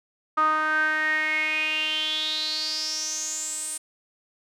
sawtooth tone with band-pass filter sweep, 310 Hz, D#4, 6 cents flat, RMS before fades -26 dBFS, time 0.37-3.78 s, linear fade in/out 10 ms, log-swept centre 1200 to 9000 Hz, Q 8.6, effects none

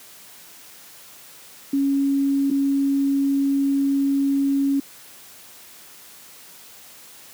sine tone with dropouts, 276.9 Hz, C#4, 2 cents flat, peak -17 dBFS, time 1.73-4.8 s, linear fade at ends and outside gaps 5 ms, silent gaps 2.503-2.51 s, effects white hiss -45 dBFS RMS until 7.33 s + high-pass 100 Hz 12 dB/octave

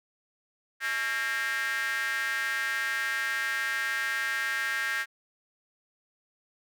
square tone with high-pass filter, 123.47 Hz, B2, in tune, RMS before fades -30 dBFS, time 0.8-5.06 s, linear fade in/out 50 ms, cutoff 1700 Hz, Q 7.4, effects none

